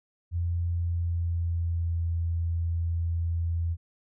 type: tone with pitch glide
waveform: sine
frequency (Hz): 85.9 to 84.08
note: F2 to E2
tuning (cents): -28 to +35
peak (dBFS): -25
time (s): 0.31-3.77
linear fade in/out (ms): 50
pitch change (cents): -37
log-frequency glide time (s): 0.71-1.99
effects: none